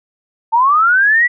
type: linear sweep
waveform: sine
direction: up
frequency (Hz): 880 to 1975.5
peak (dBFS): -8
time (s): 0.52-1.28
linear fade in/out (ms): 20
effects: none